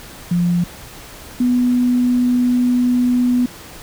sine tone pair in turn, 174.61 / 246.9 Hz, F3 / B3, 0 / 0 cents, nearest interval tritone, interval 600 cents, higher second, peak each -13 / -12 dBFS, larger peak second, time 0.31-0.64 / 1.4-3.46 s, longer second, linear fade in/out 5 ms, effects pink hiss -37 dBFS RMS until 3.82 s

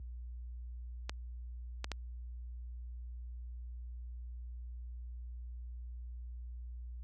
clicks, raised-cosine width 0.2 ms, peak -20 dBFS, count 3, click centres 1.095 / 1.844 / 1.917 s, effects added 60 Hz sine -36 dBFS peak until 7.03 s + high-pass 80 Hz 12 dB/octave

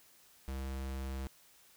square tone, 66.6 Hz, C2, 31 cents sharp, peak -38 dBFS, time 0.48-1.27 s, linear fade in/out 0 ms, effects white hiss -63 dBFS RMS until 1.76 s

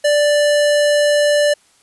square tone, 587.3 Hz, D5, in tune, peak -12 dBFS, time 0.04-1.54 s, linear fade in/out 10 ms, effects white hiss -54 dBFS RMS until 1.82 s + resampled to 24000 Hz

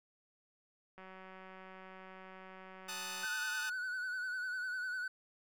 click train, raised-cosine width 0.5 ms, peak -38 dBFS, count 427, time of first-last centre 0.98-3.246 s, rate 188 Hz
10% pulse chord, D# diminished, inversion second, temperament equal, 880 / 1244.5 / 1480 Hz, A5 / D#6 / F#6, 0 / 0 / 0 cents, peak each -37 dBFS, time 2.88-3.7 s, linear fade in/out 10 ms
triangle tone with vibrato, 1491 Hz, F#6, 13 cents sharp, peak -35 dBFS, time 3.23-5.08 s, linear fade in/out 5 ms, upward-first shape sine, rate 10 Hz, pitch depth 48 cents each way
effects none

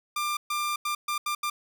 sawtooth tone bursts at uneven times, 1192 Hz, D6, 25 cents sharp, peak -23 dBFS, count 6, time 0.16-0.37 / 0.5-0.76 / 0.85-0.95 / 1.08-1.18 / 1.26-1.35 / 1.43-1.5 s, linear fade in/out 5 ms, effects none

